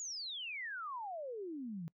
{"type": "exponential sweep", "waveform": "sine", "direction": "down", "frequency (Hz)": [7000, 155.56], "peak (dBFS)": -40, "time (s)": [0, 1.88], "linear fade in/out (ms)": 0, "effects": ["noise-tail reverb RT60 0.1 s tail -23 dB re dry"]}